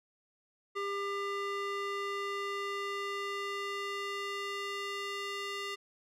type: tone with band-pass filter sweep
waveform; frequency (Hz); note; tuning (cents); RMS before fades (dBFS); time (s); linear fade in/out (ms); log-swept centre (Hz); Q
square; 400; G4; +35; -37; 0.75-5.76; 20; 1300 to 2700; 0.87
effects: none